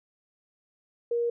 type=tone; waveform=sine; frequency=472.1 Hz; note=A#4; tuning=22 cents sharp; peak=-24 dBFS; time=1.11-1.3 s; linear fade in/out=5 ms; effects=none